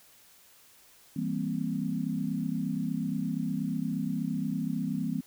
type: chord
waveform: sine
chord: C dominant seventh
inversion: first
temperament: equal with one note detuned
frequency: 164.81 / 197.82 / 233.1 / 261.6 Hz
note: E3 / G3 / Bb3 / C4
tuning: 0 / +16 / 0 / 0 cents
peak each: -34 / -34 / -34 / -34 dBFS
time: 1.16-5.21 s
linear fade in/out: 5 ms
effects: white hiss -58 dBFS RMS until 5.26 s